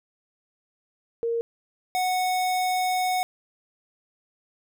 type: tone pair in turn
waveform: sine / square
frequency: 464.3 / 737 Hz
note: A#4 / F#5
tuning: -7 / -7 cents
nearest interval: minor sixth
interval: 800 cents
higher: second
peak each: -23 dBFS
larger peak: neither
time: 1.23-1.41 / 1.95-3.23 s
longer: second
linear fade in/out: 0 ms
effects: none